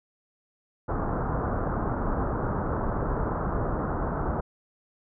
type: low-pass noise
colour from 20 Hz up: pink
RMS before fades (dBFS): -28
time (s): 0.88-4.41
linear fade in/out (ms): 10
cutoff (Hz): 1400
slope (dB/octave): 48
effects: none